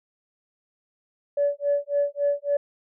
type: tone with tremolo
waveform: sine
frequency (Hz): 573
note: D5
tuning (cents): -43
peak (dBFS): -17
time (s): 1.37-2.57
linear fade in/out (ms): 5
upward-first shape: sine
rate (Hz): 3.6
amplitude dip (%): 100
effects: tanh soft clip ceiling -14 dBFS